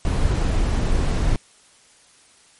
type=noise; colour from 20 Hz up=brown; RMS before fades=-19 dBFS; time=0.05-1.36 s; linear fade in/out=0 ms; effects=white hiss -53 dBFS RMS until 2.59 s + MP3 48 kbps